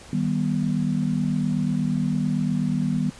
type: chord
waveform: sine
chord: Eb augmented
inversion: none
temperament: just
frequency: 155.56 / 194.45 / 243.1 Hz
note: Eb3 / G3 / B3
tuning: 0 / -14 / -27 cents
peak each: -25 dBFS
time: 0.13-3.1 s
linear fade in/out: 2 ms
effects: pink hiss -45 dBFS RMS until 3.19 s + resampled to 22050 Hz